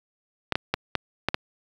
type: clicks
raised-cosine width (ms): 0.3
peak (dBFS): -6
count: 6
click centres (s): 0.523 / 0.555 / 0.74 / 0.953 / 1.286 / 1.344
effects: high-pass 60 Hz 12 dB/octave + 8-bit